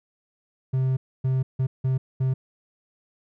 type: tone bursts at uneven times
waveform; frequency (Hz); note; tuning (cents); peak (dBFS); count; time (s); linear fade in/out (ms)
triangle; 130.81; C3; 0; -18; 5; 0.73-0.97 / 1.24-1.43 / 1.59-1.67 / 1.84-1.98 / 2.2-2.34; 10
effects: none